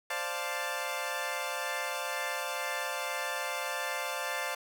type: chord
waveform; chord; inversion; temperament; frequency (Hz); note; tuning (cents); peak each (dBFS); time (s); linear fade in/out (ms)
15% pulse; D minor seventh; third; equal; 523.3 / 587.3 / 698.5 / 880; C5 / D5 / F5 / A5; 0 / 0 / 0 / 0; -32; 0.1-4.55; 5
effects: none